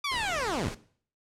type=linear sweep; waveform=15% pulse; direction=down; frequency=1187 to 51.4 Hz; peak=-22 dBFS; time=0.04-0.69 s; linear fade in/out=5 ms
type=noise; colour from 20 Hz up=pink; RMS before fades=-40 dBFS; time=0.11-0.75 s; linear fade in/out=10 ms
effects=noise-tail reverb RT60 0.5 s tail -17 dB re dry + low-pass 8000 Hz 12 dB/octave